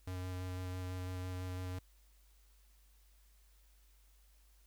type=tone with vibrato; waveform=square; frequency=91.6 Hz; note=F#2; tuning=17 cents flat; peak=-40 dBFS; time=0.07-1.79 s; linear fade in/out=5 ms; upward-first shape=square; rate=6 Hz; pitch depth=9 cents each way; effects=added 50 Hz sine -63 dBFS peak until 4.66 s + white hiss -72 dBFS RMS until 4.66 s